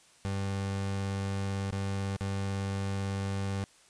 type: tone with dropouts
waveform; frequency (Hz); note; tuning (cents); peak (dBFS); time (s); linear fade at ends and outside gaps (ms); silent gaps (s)
30% pulse; 98; G2; 0; -28; 0.25-3.64; 0; 1.708-1.725 / 2.165-2.209
effects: white hiss -60 dBFS RMS until 3.89 s + resampled to 22050 Hz